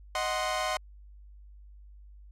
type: chord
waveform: sawtooth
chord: C diminished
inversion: first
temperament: equal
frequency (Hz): 622.3 / 740 / 1046.5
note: Eb5 / Gb5 / C6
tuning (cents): 0 / 0 / 0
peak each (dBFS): -29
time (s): 0.15-0.77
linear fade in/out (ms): 2
effects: added 50 Hz sine -48 dBFS peak until 2.31 s + low-pass 9000 Hz 12 dB/octave